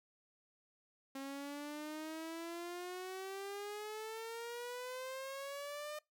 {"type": "exponential sweep", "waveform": "sawtooth", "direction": "up", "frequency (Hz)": [269.4, 607], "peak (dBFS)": -39, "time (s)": [1.15, 5.99], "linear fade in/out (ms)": 5, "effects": ["noise-tail reverb RT60 0.2 s tail -23 dB re dry"]}